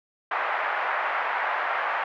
pink band-pass noise, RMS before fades -27 dBFS, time 0.31-2.04 s, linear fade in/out 5 ms, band 710 to 2000 Hz, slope 24 dB/octave, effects none

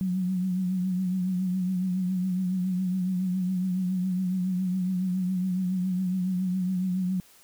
sine tone with vibrato, 184.3 Hz, F#3, 7 cents flat, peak -24 dBFS, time 0.01-7.2 s, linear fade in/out 0 ms, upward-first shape triangle, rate 7.2 Hz, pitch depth 60 cents each way, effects white hiss -56 dBFS RMS until 7.43 s

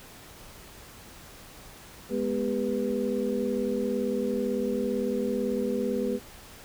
sine tone cluster, 209.5 / 247.4 / 400.8 / 491.9 Hz, G#3 / B3 / G4 / B4, +15 / +3 / +38 / -7 cents, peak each -31 dBFS, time 2.09-6.2 s, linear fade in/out 50 ms, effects pink hiss -48 dBFS RMS until 6.64 s

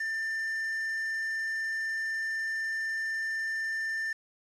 triangle tone with quantisation, 1788 Hz, A6, 27 cents sharp, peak -28 dBFS, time 0-4.13 s, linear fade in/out 5 ms, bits 8, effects low-pass 9000 Hz 12 dB/octave

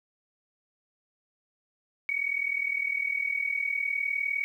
sine tone with amplitude modulation, 2245 Hz, C#7, 21 cents sharp, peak -23 dBFS, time 2.09-4.44 s, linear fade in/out 0 ms, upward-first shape sine, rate 39.7 Hz, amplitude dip 80%, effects 10-bit

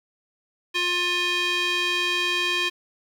square tone with band-pass filter, 354 Hz, F4, 23 cents sharp, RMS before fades -24 dBFS, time 0.74-2.7 s, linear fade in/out 20 ms, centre 2900 Hz, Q 2.3, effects 8-bit

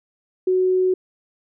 sine tone, 370.5 Hz, F#4, 2 cents sharp, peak -15 dBFS, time 0.47-0.94 s, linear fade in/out 5 ms, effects none

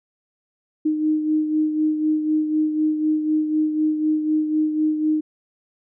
sine beating tone pair, 308.1 / 312.1 Hz, D#4 / D#4, -17 / +5 cents, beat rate 4 Hz, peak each -18 / -27 dBFS, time 0.85-5.21 s, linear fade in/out 10 ms, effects none

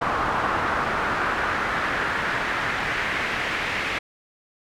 brown noise with band-pass filter sweep, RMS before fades -25 dBFS, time 0.01-3.99 s, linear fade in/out 10 ms, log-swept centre 1200 to 2200 Hz, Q 2, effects none

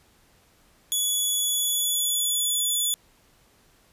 10% pulse tone with pitch glide, 3400 to 3455 Hz, G#7 to A7, +40 to -32 cents, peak -15 dBFS, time 0.92-2.94 s, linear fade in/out 0 ms, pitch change +28 cents, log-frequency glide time 1.38-2.78 s, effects pink hiss -60 dBFS RMS until 3.92 s + resampled to 32000 Hz

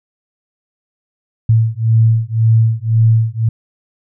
sine beating tone pair, 111.7 / 113.6 Hz, A2 / A#2, +27 / -44 cents, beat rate 1.9 Hz, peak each -12 dBFS, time 1.49-3.49 s, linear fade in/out 5 ms, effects none

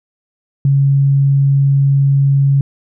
sine tone, 138.59 Hz, C#3, in tune, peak -8 dBFS, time 0.65-2.61 s, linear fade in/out 2 ms, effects none

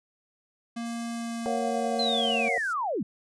square tone with pitch glide, 233.1 to 226.2 Hz, A#3 to A3, 0 to +48 cents, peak -32 dBFS, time 0.76-2.49 s, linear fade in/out 10 ms, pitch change -52 cents, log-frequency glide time 1.11-2.33 s
white high-pass noise, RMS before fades -45 dBFS, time 0.84-2.74 s, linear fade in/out 20 ms, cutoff 4700 Hz, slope 48 dB/octave
sine chord, Gb major seventh, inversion first, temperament equal, 466.2 / 554.4 / 698.5 / 740 Hz, Bb4 / Db5 / F5 / Gb5, 0 / 0 / 0 / 0 cents, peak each -32 dBFS, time 1.46-2.58 s, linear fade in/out 0 ms
sine linear sweep, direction down, 4173 to 157 Hz, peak -26 dBFS, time 1.99-3.03 s, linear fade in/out 5 ms
effects resampled to 22050 Hz

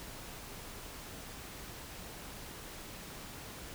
silence, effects pink hiss -47 dBFS RMS until 3.74 s

